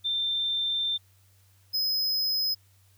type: tone pair in turn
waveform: sine / square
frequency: 3577 / 5075 Hz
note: A7 / D#8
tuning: +28 / +33 cents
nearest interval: tritone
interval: 605 cents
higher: second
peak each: -25 dBFS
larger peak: neither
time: 0.04-0.98 / 1.73-2.55 s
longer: first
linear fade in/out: 20 ms
effects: added 96 Hz sine -59 dBFS peak until 2.97 s + white hiss -65 dBFS RMS until 2.97 s